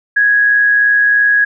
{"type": "tone with amplitude modulation", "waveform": "sine", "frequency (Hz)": 1661.2, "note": "G#6", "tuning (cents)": 0, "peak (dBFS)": -6, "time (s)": [0.16, 1.45], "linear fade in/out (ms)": 10, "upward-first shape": "sine", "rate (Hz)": 123, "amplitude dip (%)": 35, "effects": []}